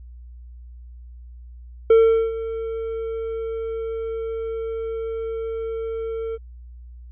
triangle tone with ADSR envelope, 451.3 Hz, A4, 44 cents sharp, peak -7 dBFS, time 1.9-6.38 s, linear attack 5 ms, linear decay 410 ms, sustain -16 dB, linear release 35 ms, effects added 60 Hz sine -38 dBFS peak until 7.11 s + resampled to 8000 Hz

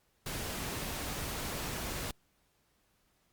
pink noise, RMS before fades -38 dBFS, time 0.26-2.11 s, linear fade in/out 2 ms, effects pink hiss -73 dBFS RMS until 3.32 s + Opus 48 kbps

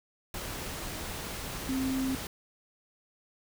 sine tone in noise, 263.6 Hz, C4, 13 cents sharp, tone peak -28 dBFS, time 1.69-2.15 s, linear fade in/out 2 ms, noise pink, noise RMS -38 dBFS, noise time 0.34-2.27 s, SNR +7 dB, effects none

